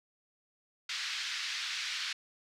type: band-pass noise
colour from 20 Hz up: white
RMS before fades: -37 dBFS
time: 0.89-2.13 s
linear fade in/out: 5 ms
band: 1500 to 4900 Hz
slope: 24 dB/octave
effects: none